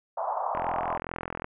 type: band-pass noise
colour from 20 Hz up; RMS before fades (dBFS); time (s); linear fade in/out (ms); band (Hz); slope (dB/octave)
pink; -30; 0.17-0.98; 5; 630 to 1100; 48
type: click train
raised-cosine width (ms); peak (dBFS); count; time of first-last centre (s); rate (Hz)
0.5; -16; 39; 0.55-1.444; 42.5
effects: low-pass 2000 Hz 12 dB/octave